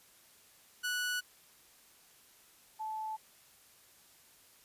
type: tone pair in turn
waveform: sawtooth / sine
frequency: 1475 / 871.5 Hz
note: F#6 / A5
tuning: -6 / -17 cents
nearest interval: major sixth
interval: 911 cents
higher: first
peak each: -29 / -36 dBFS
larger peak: first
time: 0.83-1.21 / 2.79-3.17 s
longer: neither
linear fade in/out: 20 ms
effects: white hiss -62 dBFS RMS until 4.64 s + resampled to 32000 Hz